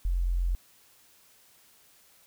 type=tone; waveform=sine; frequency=43.94 Hz; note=F1; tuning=11 cents sharp; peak=-24 dBFS; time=0.05-0.55 s; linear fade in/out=0 ms; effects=white hiss -60 dBFS RMS until 2.26 s